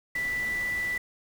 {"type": "tone in noise", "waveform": "sine", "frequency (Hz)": 1975, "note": "B6", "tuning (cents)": 0, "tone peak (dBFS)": -27, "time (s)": [0.15, 0.98], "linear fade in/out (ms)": 5, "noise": "pink", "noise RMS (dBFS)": -42, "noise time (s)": [0.15, 0.98], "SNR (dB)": 12, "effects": []}